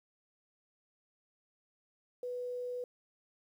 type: tone with quantisation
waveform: sine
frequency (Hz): 493.9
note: B4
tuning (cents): 0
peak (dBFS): -36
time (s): 2.23-2.84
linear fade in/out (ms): 2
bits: 11
effects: none